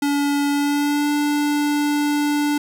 square tone with pitch glide, 285.7 to 293.1 Hz, D4 to D4, -48 to -3 cents, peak -18 dBFS, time 0.02-2.58 s, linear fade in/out 5 ms, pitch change +45 cents, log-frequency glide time 0.5-1.1 s, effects 10-bit

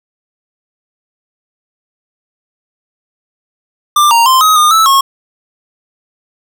square tone with pitch steps, 1187 / 930 / 1042 / 1264 / 1218 / 1312 / 1090 Hz, D6 / A#5 / C6 / D#6 / D#6 / E6 / C#6, +18 / -4 / -7 / +27 / -37 / -9 / -29 cents, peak -6 dBFS, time 3.96-5.01 s, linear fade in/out 5 ms, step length 150 ms, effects none

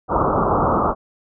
white low-pass noise, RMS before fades -18 dBFS, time 0.08-0.95 s, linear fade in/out 50 ms, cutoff 1300 Hz, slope 96 dB/octave, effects none

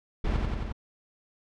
brown noise with echo, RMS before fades -25 dBFS, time 0.24-0.37 s, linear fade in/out 10 ms, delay 89 ms, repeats 4, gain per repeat -2 dB, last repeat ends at 0.726 s, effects low-pass 4000 Hz 12 dB/octave

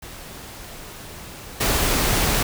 pink noise with level steps, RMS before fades -38 / -20 dBFS, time 0.02-2.43 s, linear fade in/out 5 ms, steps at 1.6 s, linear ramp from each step 10 ms, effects none

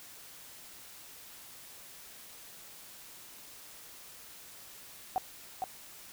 sine tone with echo, 752 Hz, F#5, 28 cents sharp, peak -26 dBFS, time 5.16-5.18 s, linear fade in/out 0 ms, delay 460 ms, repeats 1, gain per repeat -4 dB, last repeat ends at 5.64 s, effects white hiss -51 dBFS RMS until 6.12 s

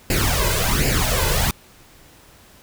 pink noise with flanger, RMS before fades -19 dBFS, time 0.1-1.51 s, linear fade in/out 2 ms, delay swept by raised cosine 0.41 to 2.01 ms, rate 1.3 Hz, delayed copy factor +0.75, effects pink hiss -49 dBFS RMS until 2.62 s

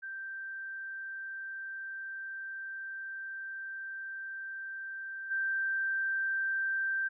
sine tone with level steps, 1568 Hz, G6, in tune, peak -38 / -29 dBFS, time 0.02-7.09 s, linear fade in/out 20 ms, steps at 5.3 s, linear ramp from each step 20 ms, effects none

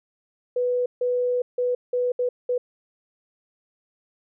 sine tone bursts at uneven times, 493.9 Hz, B4, in tune, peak -20 dBFS, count 6, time 0.56-0.86 / 1.01-1.42 / 1.58-1.75 / 1.93-2.12 / 2.19-2.29 / 2.49-2.58 s, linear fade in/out 5 ms, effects none

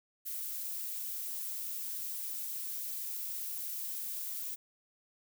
violet noise, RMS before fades -39 dBFS, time 0.25-4.56 s, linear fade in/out 20 ms, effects none

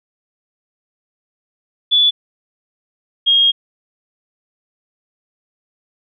sine tone pair in turn, 3448 / 3254 Hz, A7 / G#7, -36 / -36 cents, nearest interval minor second, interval 100 cents, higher first, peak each -9 dBFS, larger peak neither, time 1.91-2.11 / 3.26-3.52 s, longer second, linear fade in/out 20 ms, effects none

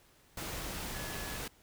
sine tone in noise, 1700 Hz, G#6, 40 cents sharp, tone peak -47 dBFS, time 0.94-1.37 s, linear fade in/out 5 ms, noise pink, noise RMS -40 dBFS, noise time 0.37-1.48 s, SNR -10 dB, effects pink hiss -64 dBFS RMS until 1.62 s

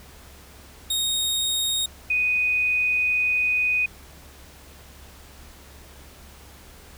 sawtooth / sine tone pair in turn, 3729 / 2489 Hz, A#7 / D#7, 0 / 0 cents, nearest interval perfect fifth, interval 700 cents, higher first, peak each -19 dBFS, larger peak neither, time 0.9-1.86 / 2.1-3.86 s, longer second, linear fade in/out 5 ms, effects added 69 Hz sine -48 dBFS peak until 6.97 s + pink hiss -48 dBFS RMS until 6.97 s

